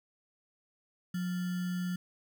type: tone with sample-and-hold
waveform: sine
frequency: 180 Hz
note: F#3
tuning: 47 cents flat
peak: -31 dBFS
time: 1.14-1.96 s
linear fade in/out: 5 ms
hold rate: 1575 Hz
effects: none